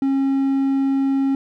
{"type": "tone", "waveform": "triangle", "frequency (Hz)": 271.7, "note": "C#4", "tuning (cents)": -35, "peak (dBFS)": -14, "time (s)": [0.02, 1.35], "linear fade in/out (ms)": 2, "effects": []}